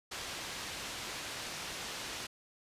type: low-pass noise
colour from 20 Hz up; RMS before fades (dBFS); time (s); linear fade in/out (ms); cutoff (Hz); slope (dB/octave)
white; -42; 0.11-2.27; 10; 5200; 12
effects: resampled to 32000 Hz